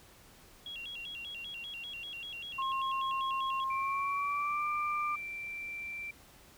sine tone with vibrato, 3025 Hz, F#7, 38 cents sharp, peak -40 dBFS, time 0.66-3.64 s, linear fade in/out 2 ms, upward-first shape square, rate 5.1 Hz, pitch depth 160 cents each way
sine tone with pitch glide, 1066 to 1196.5 Hz, C6 to D6, +32 to +32 cents, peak -31 dBFS, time 2.58-5.16 s, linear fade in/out 10 ms, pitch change +200 cents, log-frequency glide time 3.71-4.66 s
sine tone, 2349 Hz, D7, in tune, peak -38 dBFS, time 3.7-6.11 s, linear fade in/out 5 ms
effects pink hiss -58 dBFS RMS until 6.57 s

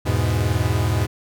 45% pulse chord, E major, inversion none, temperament equal, 82.41 / 103.83 / 123.47 Hz, E2 / G#2 / B2, 0 / 0 / 0 cents, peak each -23 / -21 / -23 dBFS, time 0.05-1.07 s, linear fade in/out 20 ms, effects none

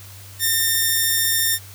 5% pulse tone, 1814 Hz, A#6, 48 cents flat, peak -6 dBFS, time 0.39-1.59 s, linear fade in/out 50 ms, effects added 97 Hz sine -40 dBFS peak until 1.74 s + white hiss -43 dBFS RMS until 1.74 s

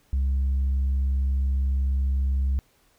sine tone with tanh clipping, 67.1 Hz, C2, 44 cents sharp, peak -21 dBFS, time 0.13-2.59 s, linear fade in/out 0 ms, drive 1 dB, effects pink hiss -63 dBFS RMS until 2.98 s

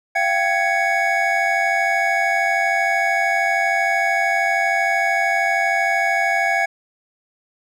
triangle tone cluster, 683 / 776 / 1663 / 2227 Hz, F5 / G5 / G#6 / C#7, -39 / -18 / +2 / +7 cents, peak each -20 dBFS, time 0.15-6.66 s, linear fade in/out 10 ms, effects none

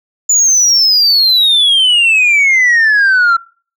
sine exponential sweep, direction down, 7040 to 1345 Hz, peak -4 dBFS, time 0.29-3.37 s, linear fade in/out 10 ms, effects noise-tail reverb RT60 0.4 s tail -24 dB re dry + tanh soft clip ceiling -5 dBFS

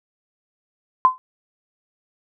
sine tone with exponential decay, 1028 Hz, C6, 31 cents flat, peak -6 dBFS, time 1.05-1.18 s, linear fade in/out 0 ms, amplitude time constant 28 ms, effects none

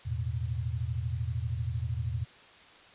sine chord, E suspended fourth, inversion none, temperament equal with one note detuned, 82.41 / 110 / 122.83 Hz, E2 / A2 / B2, 0 / 0 / -9 cents, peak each -34 dBFS, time 0.05-2.25 s, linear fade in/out 20 ms, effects white hiss -54 dBFS RMS until 2.94 s + resampled to 8000 Hz

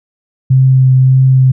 sine tone with vibrato, 130.81 Hz, C3, in tune, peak -4 dBFS, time 0.5-1.52 s, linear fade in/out 10 ms, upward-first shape triangle, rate 1.7 Hz, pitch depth 14 cents each way, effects none

